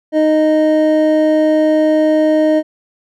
triangle tone pair together, 310 / 620 Hz, D#4 / D#5, -6 / -6 cents, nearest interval octave, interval 1200 cents, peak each -10 dBFS, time 0.12-2.63 s, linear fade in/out 50 ms, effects none

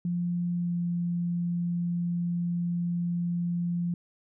sine tone with pitch glide, 174.61 to 173.3 Hz, F3 to F3, 0 to -13 cents, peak -26 dBFS, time 0.05-3.94 s, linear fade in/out 2 ms, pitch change -13 cents, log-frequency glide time 0.55-0.76 s, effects none

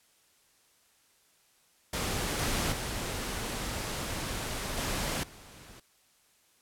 pink noise with level steps, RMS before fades -32 / -30 / -35 / -32 / -51 dBFS, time 1.93-5.8 s, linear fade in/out 5 ms, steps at 2.39 / 2.72 / 4.77 / 5.23 s, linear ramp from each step 5 ms, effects white hiss -66 dBFS RMS until 6.61 s + low-pass 12000 Hz 12 dB/octave

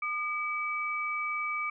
sine tone pair together, 1214 / 2292 Hz, D#6 / D7, -43 / -43 cents, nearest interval major seventh, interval 1100 cents, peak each -33 / -32 dBFS, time 0.02-1.7 s, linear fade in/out 5 ms, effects none

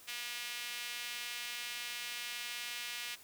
sawtooth tone with high-pass filter, 240.7 Hz, B3, 44 cents flat, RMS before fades -42 dBFS, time 0.07-3.16 s, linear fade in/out 20 ms, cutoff 2500 Hz, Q 1.6, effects white hiss -57 dBFS RMS until 3.23 s

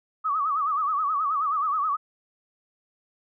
sine tone with vibrato, 1200 Hz, D6, 37 cents sharp, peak -22 dBFS, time 0.24-1.97 s, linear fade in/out 20 ms, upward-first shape sine, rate 9.4 Hz, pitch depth 130 cents each way, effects none

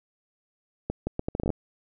accelerating click train, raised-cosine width 2 ms, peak -14 dBFS, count 11, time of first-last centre 0.9-1.503 s, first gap 170 ms, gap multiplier 0.73, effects none

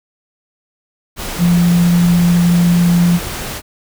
sine tone in noise, 173.6 Hz, F3, 10 cents flat, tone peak -8 dBFS, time 1.38-3.2 s, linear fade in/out 50 ms, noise pink, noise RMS -24 dBFS, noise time 1.16-3.62 s, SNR +13 dB, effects none

